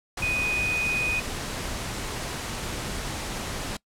sine tone in noise, 2489 Hz, D#7, in tune, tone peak -24 dBFS, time 0.22-1.2 s, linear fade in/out 5 ms, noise pink, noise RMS -32 dBFS, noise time 0.17-3.77 s, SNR +5 dB, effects noise-tail reverb RT60 0.1 s tail -23 dB re dry + low-pass 10000 Hz 12 dB/octave

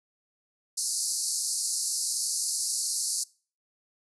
white band-pass noise, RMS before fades -30 dBFS, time 0.77-3.24 s, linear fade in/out 10 ms, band 4300 to 11000 Hz, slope 96 dB/octave, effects noise-tail reverb RT60 0.4 s tail -23 dB re dry

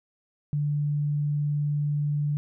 sine tone, 146.83 Hz, D3, in tune, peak -23 dBFS, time 0.53-2.37 s, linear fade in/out 0 ms, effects none

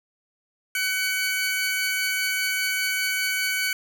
sawtooth tone pair together, 1505 / 2255 Hz, F#6 / C#7, +29 / +29 cents, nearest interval perfect fifth, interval 700 cents, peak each -23 / -22 dBFS, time 0.75-3.73 s, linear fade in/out 2 ms, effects none

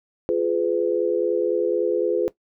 sine chord, F diminished, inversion none, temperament just, 349.2 / 419.1 / 502.9 Hz, F4 / Ab4 / Cb5, 0 / +16 / +31 cents, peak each -23 dBFS, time 0.29-2.28 s, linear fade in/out 0 ms, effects noise-tail reverb RT60 0.1 s tail -17 dB re dry

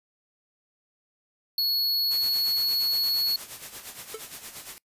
square tone, 4362 Hz, C#8, 29 cents flat, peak -23 dBFS, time 1.58-3.36 s, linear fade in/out 2 ms
white noise with tremolo, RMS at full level -38 dBFS, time 2.11-4.78 s, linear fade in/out 0 ms, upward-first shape sine, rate 8.6 Hz, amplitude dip 65%
square tone with exponential decay, 440 Hz, A4, in tune, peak -31 dBFS, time 4.14-4.23 s, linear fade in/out 5 ms, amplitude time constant 18 ms
effects noise-tail reverb RT60 0.1 s tail -24 dB re dry + resampled to 32000 Hz

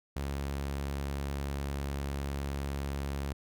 sawtooth tone, 69.8 Hz, C#2, 13 cents sharp, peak -29 dBFS, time 0.16-3.33 s, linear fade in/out 5 ms, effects none

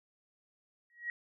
sine tone with exponential growth, 1903 Hz, A#6, 35 cents sharp, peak -31 dBFS, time 0.9-1.1 s, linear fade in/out 1 ms, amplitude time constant 43 ms, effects none

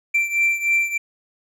triangle beating tone pair, 2349 / 2352.3 Hz, D7 / D7, 0 / +2 cents, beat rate 3.3 Hz, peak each -17 / -21 dBFS, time 0.14-0.98 s, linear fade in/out 10 ms, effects none

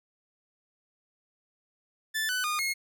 sawtooth tone with pitch steps, 1756 / 1499 / 1222 / 2158 Hz, A6 / F#6 / D#6 / C#7, -4 / +22 / -32 / -47 cents, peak -24 dBFS, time 2.14-2.74 s, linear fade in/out 20 ms, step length 150 ms, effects none

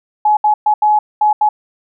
sine tone bursts at uneven times, 846 Hz, G#5, 32 cents sharp, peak -8 dBFS, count 6, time 0.25-0.37 / 0.44-0.54 / 0.66-0.74 / 0.82-0.99 / 1.21-1.33 / 1.41-1.49 s, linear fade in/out 5 ms, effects none

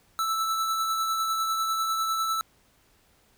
square tone with tremolo, 1318.5 Hz, E6, in tune, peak -24 dBFS, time 0.19-2.41 s, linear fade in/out 0 ms, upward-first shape triangle, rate 10 Hz, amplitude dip 35%, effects pink hiss -63 dBFS RMS until 3.37 s

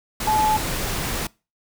sine tone in noise, 860 Hz, A5, 40 cents flat, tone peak -17 dBFS, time 0.27-0.57 s, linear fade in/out 5 ms, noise pink, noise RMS -26 dBFS, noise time 0.2-1.27 s, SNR +6 dB, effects noise-tail reverb RT60 0.3 s tail -24 dB re dry

